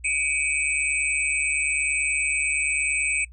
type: tone cluster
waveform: sine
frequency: 2270 / 2411 / 2560 / 8090 Hz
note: C#7 / D7 / D#7 / B8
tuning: +41 / +45 / +49 / +41 cents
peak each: -27 dBFS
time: 0.04-3.25 s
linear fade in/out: 10 ms
effects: noise-tail reverb RT60 0.1 s tail -24 dB re dry + added 60 Hz sine -42 dBFS peak until 3.32 s